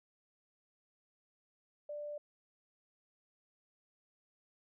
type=tone; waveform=sine; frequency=590 Hz; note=D5; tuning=8 cents sharp; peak=-40 dBFS; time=1.89-2.18 s; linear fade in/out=5 ms; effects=none